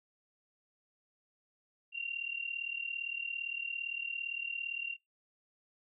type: tone with amplitude modulation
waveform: sine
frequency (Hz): 2764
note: F7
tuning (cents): -19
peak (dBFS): -32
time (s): 1.92-4.97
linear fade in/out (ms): 50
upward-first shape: sine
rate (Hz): 37.6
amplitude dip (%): 80
effects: noise-tail reverb RT60 0.2 s tail -23 dB re dry